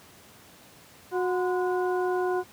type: harmonic tone with a mistuned harmonic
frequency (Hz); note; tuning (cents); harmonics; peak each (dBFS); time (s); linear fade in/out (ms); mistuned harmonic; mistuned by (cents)
364.9; F#4; -24; 1 / 2 / 3 / 4; -25 / -31 / -35 / -37; 1.11-2.44; 50; 3; -110
effects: pink hiss -52 dBFS RMS until 2.52 s + high-pass 100 Hz 12 dB/octave